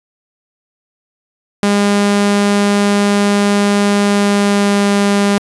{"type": "tone with pitch glide", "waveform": "sawtooth", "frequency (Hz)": [203.1, 201.7], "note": ["G#3", "G3"], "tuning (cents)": [-38, 50], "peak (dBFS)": -6, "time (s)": [1.63, 5.38], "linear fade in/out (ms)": 0, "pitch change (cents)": -12, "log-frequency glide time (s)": [4, 4.94], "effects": ["resampled to 24000 Hz"]}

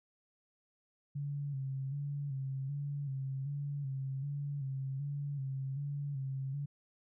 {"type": "tone with vibrato", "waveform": "sine", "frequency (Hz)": 138.7, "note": "C#3", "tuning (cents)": 1, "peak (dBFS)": -35, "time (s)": [1.15, 6.66], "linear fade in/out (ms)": 10, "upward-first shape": "square", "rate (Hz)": 1.3, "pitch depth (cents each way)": 53, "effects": []}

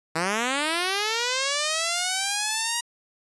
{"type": "linear sweep", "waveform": "5% pulse", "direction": "up", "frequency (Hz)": [155.56, 956], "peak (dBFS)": -12, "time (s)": [0.15, 2.81], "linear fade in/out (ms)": 10, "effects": ["resampled to 24000 Hz"]}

